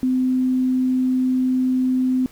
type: tone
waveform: sine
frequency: 256.5 Hz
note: C4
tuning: 34 cents flat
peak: -16 dBFS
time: 0.03-2.26 s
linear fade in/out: 0 ms
effects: pink hiss -49 dBFS RMS until 2.31 s